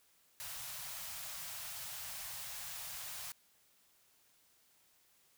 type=band-stop noise; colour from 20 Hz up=white; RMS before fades=-45 dBFS; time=0.4-3.32 s; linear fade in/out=0 ms; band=170 to 590 Hz; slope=48 dB/octave; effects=white hiss -70 dBFS RMS until 5.37 s